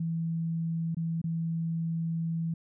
sine tone with dropouts, 164.81 Hz, E3, in tune, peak -28 dBFS, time 0-2.54 s, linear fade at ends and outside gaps 5 ms, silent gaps 0.947-0.968 / 1.216-1.24 s, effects none

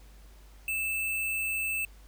sine tone with sample-and-hold, 2637 Hz, E7, in tune, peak -28 dBFS, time 0.68-1.85 s, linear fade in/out 2 ms, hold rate 11025 Hz, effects added 50 Hz sine -50 dBFS peak until 2.07 s + pink hiss -60 dBFS RMS until 2.07 s

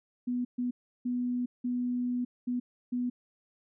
sine tone bursts at uneven times, 246.3 Hz, B3, 5 cents flat, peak -28 dBFS, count 6, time 0.27-0.45 / 0.58-0.71 / 1.05-1.46 / 1.64-2.25 / 2.47-2.6 / 2.92-3.1 s, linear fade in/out 10 ms, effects none

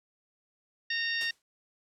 harmonic tone, 922 Hz, A#5, 19 cents flat, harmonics 2 / 3 / 4 / 5 / 6, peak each -31 / -36 / -37 / -41 / -38 dBFS, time 0.9-1.31 s, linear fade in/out 5 ms
white noise with exponential decay, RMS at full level -38 dBFS, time 1.21-1.42 s, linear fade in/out 1 ms, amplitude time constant 44 ms
effects low-pass 9000 Hz 12 dB/octave

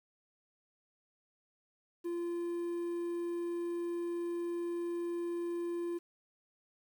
triangle tone with quantisation, 344.7 Hz, F4, 23 cents flat, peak -32 dBFS, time 2.04-5.99 s, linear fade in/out 20 ms, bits 10, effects none

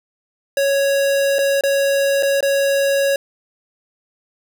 square tone with dropouts, 554.4 Hz, C#5, in tune, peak -15 dBFS, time 0.57-3.16 s, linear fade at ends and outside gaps 2 ms, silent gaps 1.385-1.389 / 1.61-1.636 / 2.226-2.231 / 2.407-2.427 s, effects none

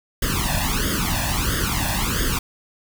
pink noise with flanger, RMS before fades -22 dBFS, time 0.22-2.39 s, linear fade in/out 5 ms, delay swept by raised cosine 0.6 to 1.17 ms, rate 1.5 Hz, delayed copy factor +1, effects none

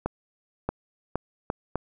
accelerating click train, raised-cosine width 1 ms, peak -12 dBFS, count 5, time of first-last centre 0.06-1.756 s, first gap 630 ms, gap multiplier 0.74, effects none

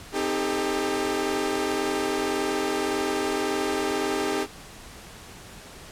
sawtooth chord, A half-diminished seventh, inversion first, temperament equal with one note detuned, 261.6 / 311.1 / 398.2 / 440 Hz, C4 / Eb4 / G4 / A4, 0 / 0 / +27 / 0 cents, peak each -29 / -26 / -23 / -29 dBFS, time 0.12-4.47 s, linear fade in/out 50 ms, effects pink hiss -44 dBFS RMS until 5.91 s + low-pass 11000 Hz 12 dB/octave

